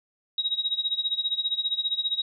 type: tone with tremolo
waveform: sine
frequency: 3809 Hz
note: A#7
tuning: 37 cents sharp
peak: -21 dBFS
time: 0.38-2.22 s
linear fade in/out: 2 ms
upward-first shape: sine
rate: 15 Hz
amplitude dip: 85%
effects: none